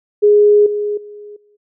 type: tone with level steps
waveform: sine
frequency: 415.3 Hz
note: G#4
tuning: in tune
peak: -6 / -16 / -31 / -50 dBFS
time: 0.22-1.57 s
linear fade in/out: 20 ms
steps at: 0.66 / 0.97 / 1.36 s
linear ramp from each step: 5 ms
effects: none